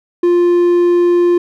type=tone; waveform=triangle; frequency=350 Hz; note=F4; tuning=4 cents sharp; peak=-6 dBFS; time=0.23-1.38 s; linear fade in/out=5 ms; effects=none